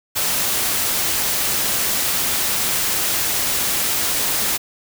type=noise; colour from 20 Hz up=white; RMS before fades=-20 dBFS; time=0.15-4.58 s; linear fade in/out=20 ms; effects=none